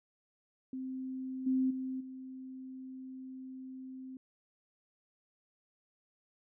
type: tone with level steps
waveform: sine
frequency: 260.5 Hz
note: C4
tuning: 7 cents flat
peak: -37 / -27 / -35 / -43 dBFS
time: 0.73-4.17 s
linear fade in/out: 2 ms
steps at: 1.46 / 1.7 / 2 s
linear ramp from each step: 10 ms
effects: none